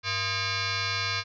sine tone with frequency modulation, 1244.5 Hz, D#6, in tune, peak -26 dBFS, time 0.03-1.24 s, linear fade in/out 50 ms, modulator 572 Hz, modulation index 6.7, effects none

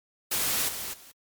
white noise with level steps, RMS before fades -27 / -35 / -50 dBFS, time 0.31-1.12 s, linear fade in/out 10 ms, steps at 0.68 / 0.93 s, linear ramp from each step 10 ms, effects MP3 96 kbps

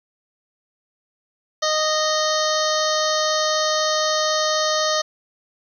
harmonic tone, 619 Hz, D#5, 9 cents flat, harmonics 1 / 2 / 3 / 5 / 6 / 7 / 8 / 9 / 10, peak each -22 / -24 / -28 / -31 / -29 / -27 / -33 / -30 / -29 dBFS, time 1.62-5.02 s, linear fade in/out 10 ms, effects 9-bit

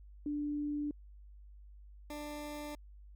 sine / 20% pulse tone pair in turn, 293.7 / 296.1 Hz, D4 / D4, 0 / +14 cents, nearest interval unison, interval 14 cents, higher second, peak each -33 / -36 dBFS, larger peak first, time 0.26-0.91 / 2.1-2.75 s, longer neither, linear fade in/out 2 ms, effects added 50 Hz sine -51 dBFS peak until 3.15 s + MP3 96 kbps

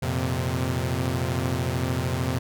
sawtooth chord, F suspended fourth, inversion none, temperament equal with one note detuned, 87.31 / 116.54 / 129.76 Hz, F2 / Bb2 / C3, 0 / 0 / -14 cents, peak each -25 / -26 / -23 dBFS, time 0.02-2.39 s, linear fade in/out 10 ms, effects none

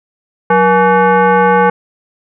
sine tone with frequency modulation, 184.6 Hz, F#3, 4 cents flat, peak -6 dBFS, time 0.5-1.7 s, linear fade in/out 5 ms, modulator 662 Hz, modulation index 1.8, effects none

